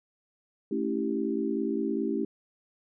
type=chord; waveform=sine; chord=A dominant seventh; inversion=none; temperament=equal with one note detuned; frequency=220 / 277.2 / 327 / 392 Hz; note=A3 / C#4 / E4 / G4; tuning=0 / 0 / -14 / 0 cents; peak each=-32 / -32 / -32 / -32 dBFS; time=0.71-2.25 s; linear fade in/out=5 ms; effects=none